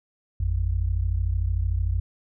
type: tone pair together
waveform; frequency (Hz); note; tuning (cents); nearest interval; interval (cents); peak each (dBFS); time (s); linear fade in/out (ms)
sine; 54.47 / 87.8; A1 / F2; -17 / +10; minor sixth; 827; -24; 0.4-2; 5
effects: none